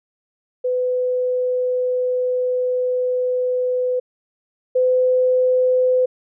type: tone pair in turn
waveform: sine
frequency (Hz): 502 / 507.5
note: B4 / B4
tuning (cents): +28 / +47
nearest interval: unison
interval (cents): 19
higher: second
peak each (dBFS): -17 / -13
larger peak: second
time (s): 0.64-4 / 4.75-6.06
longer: first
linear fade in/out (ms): 10
effects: none